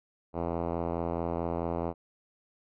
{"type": "tone with low-pass filter", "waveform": "5% pulse", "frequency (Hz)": 84.6, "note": "E2", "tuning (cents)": 45, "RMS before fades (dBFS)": -32, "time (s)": [0.33, 1.94], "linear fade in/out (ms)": 50, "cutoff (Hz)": 790, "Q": 0.9, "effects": []}